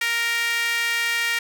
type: tone with high-pass filter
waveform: sawtooth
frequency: 466.2 Hz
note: A#4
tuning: in tune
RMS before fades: -23 dBFS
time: 0.01-1.39 s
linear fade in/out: 5 ms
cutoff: 2000 Hz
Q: 3.2
effects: none